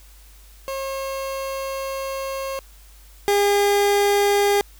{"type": "tone pair in turn", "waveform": "30% pulse", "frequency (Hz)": [540, 405.6], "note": ["C#5", "G#4"], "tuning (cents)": [-45, -41], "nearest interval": "perfect fourth", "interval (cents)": 496, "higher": "first", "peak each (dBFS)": [-23, -13], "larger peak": "second", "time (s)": [[0.68, 2.59], [3.28, 4.61]], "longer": "first", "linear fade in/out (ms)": 0, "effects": ["added 50 Hz sine -45 dBFS peak until 4.79 s", "white hiss -52 dBFS RMS until 4.79 s"]}